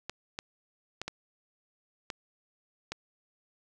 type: clicks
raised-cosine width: 0.2 ms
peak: -18 dBFS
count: 6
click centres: 0.096 / 0.389 / 1.016 / 1.08 / 2.102 / 2.92 s
effects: none